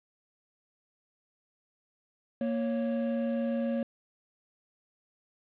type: tone pair together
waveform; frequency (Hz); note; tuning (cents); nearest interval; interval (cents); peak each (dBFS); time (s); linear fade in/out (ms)
triangle; 233.1 / 553.5; A#3 / C#5; 0 / -3; octave + minor third; 1497; -27 / -31; 2.41-3.83; 2
effects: resampled to 8000 Hz + 9-bit